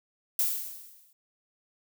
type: noise with exponential decay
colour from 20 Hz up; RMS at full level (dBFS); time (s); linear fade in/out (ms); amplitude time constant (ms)
violet; -24; 0.39-1.13; 2; 160
effects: none